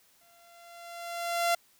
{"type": "tone with exponential growth", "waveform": "sawtooth", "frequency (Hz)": 687, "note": "F5", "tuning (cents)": -29, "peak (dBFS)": -19, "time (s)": [0.21, 1.55], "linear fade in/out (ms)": 5, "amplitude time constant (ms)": 290, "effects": ["white hiss -64 dBFS RMS until 1.79 s"]}